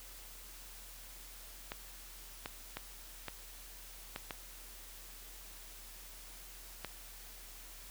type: clicks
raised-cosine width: 0.3 ms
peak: -23 dBFS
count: 7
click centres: 1.719 / 2.459 / 2.77 / 3.283 / 4.161 / 4.308 / 6.847 s
effects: added 41 Hz sine -54 dBFS peak until 7.9 s + white hiss -53 dBFS RMS until 7.9 s